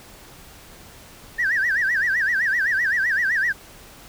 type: tone with vibrato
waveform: sine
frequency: 1734 Hz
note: A6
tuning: 26 cents flat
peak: -17 dBFS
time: 1.38-3.53 s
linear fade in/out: 20 ms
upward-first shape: sine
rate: 7.8 Hz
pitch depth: 210 cents each way
effects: tanh soft clip ceiling -14 dBFS + pink hiss -45 dBFS RMS until 4.08 s